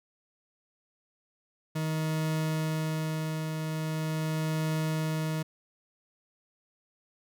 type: tone with tremolo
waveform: 40% pulse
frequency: 157.3 Hz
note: D#3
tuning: 19 cents sharp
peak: -26 dBFS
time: 1.75-5.43 s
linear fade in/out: 10 ms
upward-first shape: triangle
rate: 0.42 Hz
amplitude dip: 40%
effects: none